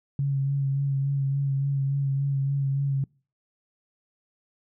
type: tone with vibrato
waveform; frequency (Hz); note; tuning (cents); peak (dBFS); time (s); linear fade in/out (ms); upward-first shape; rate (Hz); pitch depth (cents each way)
sine; 138.2; C#3; -5; -22; 0.19-3.04; 2; sine; 3.5; 25
effects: noise-tail reverb RT60 0.4 s tail -26 dB re dry